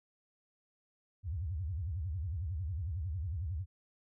sine tone with vibrato, 84 Hz, E2, 33 cents sharp, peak -34 dBFS, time 1.23-3.66 s, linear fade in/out 50 ms, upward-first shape sine, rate 11 Hz, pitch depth 300 cents each way, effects none

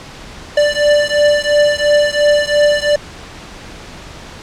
square beating tone pair, 587.3 / 590.2 Hz, D5 / D5, 0 / +8 cents, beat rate 2.9 Hz, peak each -13 / -14 dBFS, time 0.57-2.96 s, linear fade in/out 5 ms, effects pink hiss -33 dBFS RMS until 4.42 s + low-pass 6000 Hz 12 dB/octave

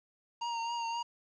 square tone with vibrato, 932.3 Hz, A#5, in tune, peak -34 dBFS, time 0.41-1.03 s, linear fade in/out 10 ms, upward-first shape triangle, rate 3.8 Hz, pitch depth 34 cents each way, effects resampled to 16000 Hz + 10-bit

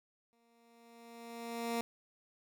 15% pulse tone with exponential growth, 233 Hz, A#3, 1 cent flat, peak -26 dBFS, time 0.33-1.81 s, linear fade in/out 0 ms, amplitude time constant 320 ms, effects none

